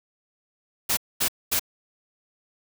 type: noise bursts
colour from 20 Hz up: white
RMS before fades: -23 dBFS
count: 3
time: 0.89-1.596 s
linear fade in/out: 10 ms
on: 82 ms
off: 230 ms
effects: none